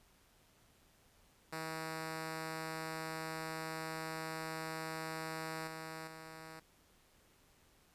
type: tone with level steps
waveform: 5% pulse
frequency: 160 Hz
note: D#3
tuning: 49 cents sharp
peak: -29 / -33 / -38 dBFS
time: 1.52-6.6 s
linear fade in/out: 10 ms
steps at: 5.67 / 6.07 s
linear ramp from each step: 2 ms
effects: pink hiss -68 dBFS RMS until 7.94 s + resampled to 32000 Hz